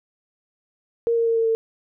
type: tone with pitch steps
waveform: sine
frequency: 465.2 / 461.5 / 457.7 / 454 / 450.4 Hz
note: A#4 / A#4 / A#4 / A#4 / A4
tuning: -4 / -17 / -32 / -46 / +40 cents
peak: -17 dBFS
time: 1.07-1.55 s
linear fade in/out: 0 ms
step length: 96 ms
effects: none